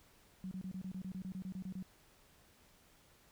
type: tone bursts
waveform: sine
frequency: 186.9 Hz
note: F#3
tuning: 18 cents sharp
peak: -40 dBFS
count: 14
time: 0.44-1.825 s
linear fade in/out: 0 ms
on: 72 ms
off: 29 ms
effects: pink hiss -66 dBFS RMS until 3.31 s